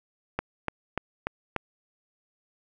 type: click train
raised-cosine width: 0.5 ms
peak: -12 dBFS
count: 5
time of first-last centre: 0.39-1.563 s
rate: 3.41 Hz
effects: none